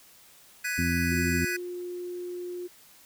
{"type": "chord", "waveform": "square", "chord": "G# minor seventh", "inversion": "third", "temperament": "equal with one note detuned", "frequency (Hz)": [1493.7, 1661.2, 1975.5, 2489], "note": ["F#6", "G#6", "B6", "D#7"], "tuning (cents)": [16, 0, 0, 0], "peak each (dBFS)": -35, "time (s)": [0.64, 1.57], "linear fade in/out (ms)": 10}
{"type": "harmonic tone", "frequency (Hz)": 85.7, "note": "F2", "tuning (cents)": -32, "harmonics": [1, 2, 3, 4], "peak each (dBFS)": [-30, -30, -29, -39], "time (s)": [0.78, 1.45], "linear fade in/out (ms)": 5}
{"type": "tone", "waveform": "sine", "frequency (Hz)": 355.6, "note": "F4", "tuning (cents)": 31, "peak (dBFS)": -33, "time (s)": [1.11, 2.68], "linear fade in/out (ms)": 20}
{"effects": ["white hiss -55 dBFS RMS until 3.05 s"]}